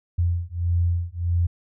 sine beating tone pair, 85.7 / 87.3 Hz, F2 / F2, -32 / 0 cents, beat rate 1.6 Hz, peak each -23 dBFS, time 0.18-1.47 s, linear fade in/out 10 ms, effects none

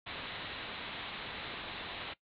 white low-pass noise, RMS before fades -43 dBFS, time 0.06-2.14 s, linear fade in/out 10 ms, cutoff 4000 Hz, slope 96 dB/octave, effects noise-tail reverb RT60 0.1 s tail -19 dB re dry

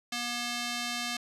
square tone with band-pass filter, 240 Hz, B3, 49 cents flat, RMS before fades -34 dBFS, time 0.12-1.17 s, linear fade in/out 5 ms, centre 4200 Hz, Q 0.8, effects resampled to 32000 Hz

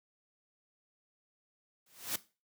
white noise with exponential growth, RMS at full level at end -31 dBFS, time 1.86-2.16 s, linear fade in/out 5 ms, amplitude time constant 64 ms, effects noise-tail reverb RT60 0.3 s tail -17 dB re dry + high-pass 80 Hz 12 dB/octave

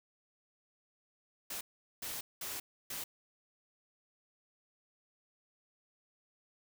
white noise bursts at uneven times, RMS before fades -41 dBFS, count 4, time 1.5-1.61 / 2.02-2.21 / 2.41-2.6 / 2.9-3.04 s, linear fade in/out 5 ms, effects none

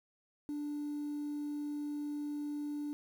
sine tone, 293.7 Hz, D4, in tune, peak -34 dBFS, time 0.49-2.93 s, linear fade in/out 0 ms, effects tanh soft clip ceiling -34 dBFS + 10-bit

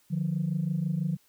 sine tone pair together, 151.42 / 177.5 Hz, D#3 / F3, -47 / +28 cents, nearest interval minor third, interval 275 cents, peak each -28 dBFS, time 0.1-1.17 s, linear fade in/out 20 ms, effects tanh soft clip ceiling -20 dBFS + white hiss -65 dBFS RMS until 1.28 s

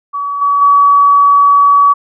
sine tone with level steps, 1137 Hz, C#6, 44 cents sharp, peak -15 / -8 / -4 dBFS, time 0.13-1.94 s, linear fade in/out 20 ms, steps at 0.41 / 0.61 s, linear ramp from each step 10 ms, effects none

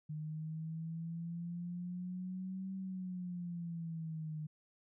sine exponential two-way sweep, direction up then down, 152.4 to 191.6 to 152.4 Hz, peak -39 dBFS, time 0.09-4.47 s, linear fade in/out 10 ms, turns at 2.74 s, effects none

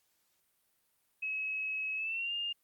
sine tone with pitch glide, 2567 to 2816 Hz, E7 to F7, -47 to +14 cents, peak -33 dBFS, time 1.22-2.53 s, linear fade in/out 10 ms, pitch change +161 cents, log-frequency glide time 1.96-2.33 s, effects white hiss -75 dBFS RMS until 2.63 s + Opus 48 kbps

